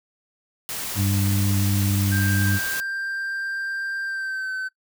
white noise, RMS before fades -30 dBFS, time 0.69-2.8 s, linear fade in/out 0 ms
harmonic tone, 99.1 Hz, G2, 19 cents sharp, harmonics 1 / 2 / 3, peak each -20 / -26 / -30 dBFS, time 0.95-2.6 s, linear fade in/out 50 ms
triangle tone with pitch glide, 1582 to 1528.1 Hz, G6 to G6, +15 to -45 cents, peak -24 dBFS, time 2.11-4.69 s, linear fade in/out 20 ms, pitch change -60 cents, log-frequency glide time 4.05-4.53 s
effects noise-tail reverb RT60 0.1 s tail -19 dB re dry

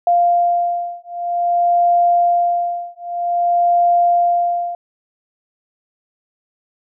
sine beating tone pair, 697 / 697.52 Hz, F5 / F5, -4 / -2 cents, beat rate 0.52 Hz, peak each -16 dBFS, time 0.07-4.75 s, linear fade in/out 2 ms, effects none

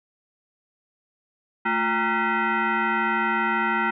sine tone with frequency modulation, 221.8 Hz, A3, 14 cents sharp, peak -20 dBFS, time 1.65-3.91 s, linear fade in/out 10 ms, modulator 574 Hz, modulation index 3.2, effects none

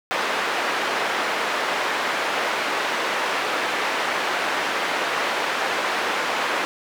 white band-pass noise, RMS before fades -24 dBFS, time 0.11-6.65 s, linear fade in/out 0 ms, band 390 to 1900 Hz, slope 12 dB/octave, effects none

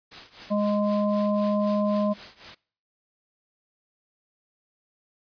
white noise with tremolo, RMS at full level -39 dBFS, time 0.11-2.55 s, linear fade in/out 10 ms, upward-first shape triangle, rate 3.9 Hz, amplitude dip 90%
harmonic tone, 206.9 Hz, G#3, 6 cents flat, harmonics 1 / 3 / 5, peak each -23 / -25 / -33 dBFS, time 0.5-2.14 s, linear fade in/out 20 ms
effects noise-tail reverb RT60 0.5 s tail -24 dB re dry + resampled to 11025 Hz

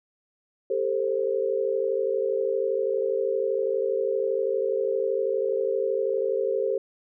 sine tone cluster, 396.7 / 449.2 / 528 Hz, G4 / A4 / C5, +21 / +36 / +16 cents, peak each -27 dBFS, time 0.7-6.78 s, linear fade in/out 5 ms, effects none

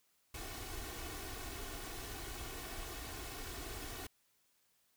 pink noise with comb filter, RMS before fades -45 dBFS, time 0.34-4.07 s, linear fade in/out 5 ms, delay 2.7 ms, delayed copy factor +0.65, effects white hiss -75 dBFS RMS until 4.96 s

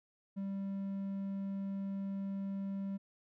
triangle tone, 196 Hz, G3, in tune, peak -34 dBFS, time 0.36-2.98 s, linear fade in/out 20 ms, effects none

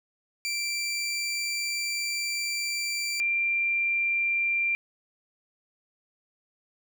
20% pulse / sine tone pair in turn, 2349 / 2372 Hz, D7 / D7, 0 / +17 cents, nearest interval unison, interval 17 cents, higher second, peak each -23 dBFS, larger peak neither, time 0.45-3.2 / 3.2-4.75 s, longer first, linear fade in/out 0 ms, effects none

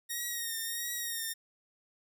5% pulse tone with vibrato, 1864.7 Hz, A#6, in tune, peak -24 dBFS, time 0.09-1.34 s, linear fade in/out 20 ms, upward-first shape triangle, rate 1.5 Hz, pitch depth 53 cents each way, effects none

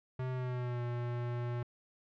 square tone with pitch glide, 128.6 to 120.68 Hz, C3 to B2, -30 to -40 cents, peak -35 dBFS, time 0.19-1.63 s, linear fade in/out 5 ms, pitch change -110 cents, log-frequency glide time 0.31-0.82 s, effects low-pass 2000 Hz 12 dB/octave

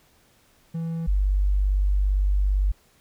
triangle / sine tone pair in turn, 164.81 / 48.83 Hz, E3 / G1, 0 / -6 cents, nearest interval octave + major sixth, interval 2106 cents, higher first, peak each -24 / -18 dBFS, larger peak second, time 0.74-1.07 / 1.07-2.72 s, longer second, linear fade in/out 10 ms, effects pink hiss -60 dBFS RMS until 3 s

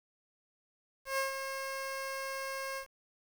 15% pulse tone with ADSR envelope, 538 Hz, C5, 48 cents sharp, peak -23 dBFS, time 1.05-2.87 s, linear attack 130 ms, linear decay 130 ms, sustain -7 dB, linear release 99 ms, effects 9-bit

